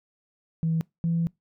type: tone pair in turn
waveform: sine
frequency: 162.5 / 167.17 Hz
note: E3 / E3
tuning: -24 / +25 cents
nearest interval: unison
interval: 49 cents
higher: second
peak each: -21 dBFS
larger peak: neither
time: 0.63-0.81 / 1.04-1.27 s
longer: second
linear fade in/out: 0 ms
effects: noise-tail reverb RT60 0.2 s tail -25 dB re dry + tanh soft clip ceiling -17 dBFS